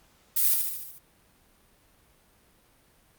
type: noise with echo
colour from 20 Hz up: violet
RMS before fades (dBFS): -23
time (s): 0.36-0.55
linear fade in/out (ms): 10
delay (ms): 73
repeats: 6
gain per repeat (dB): -4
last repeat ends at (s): 0.988
effects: pink hiss -62 dBFS RMS until 3.18 s + Opus 48 kbps